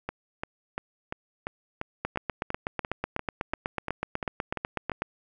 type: two click trains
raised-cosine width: 0.5 ms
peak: -16 / -13 dBFS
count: 15 / 25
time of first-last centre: 0.09-4.918 / 2.05-5.02 s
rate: 2.9 / 8.08 Hz
effects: none